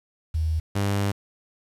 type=tone pair in turn; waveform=sine / sawtooth; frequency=79.5 / 100.16 Hz; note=D#2 / G2; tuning=+38 / +38 cents; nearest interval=major third; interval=400 cents; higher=second; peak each=-21 / -18 dBFS; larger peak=second; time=0.34-0.6 / 0.75-1.12 s; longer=second; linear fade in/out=10 ms; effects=resampled to 32000 Hz + 8-bit